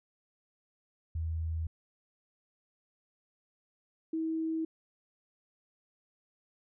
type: tone pair in turn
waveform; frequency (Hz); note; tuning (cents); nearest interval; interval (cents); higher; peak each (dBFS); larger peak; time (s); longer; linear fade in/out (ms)
sine; 81 / 321.8; E2 / E4; -30 / -42; 2 octaves; 2388; second; -31 / -30; second; 1.15-1.67 / 4.13-4.65; neither; 5
effects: none